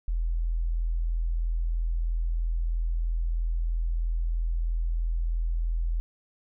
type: tone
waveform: sine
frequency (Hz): 41.54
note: E1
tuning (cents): +14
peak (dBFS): -24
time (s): 0.08-6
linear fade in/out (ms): 0
effects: none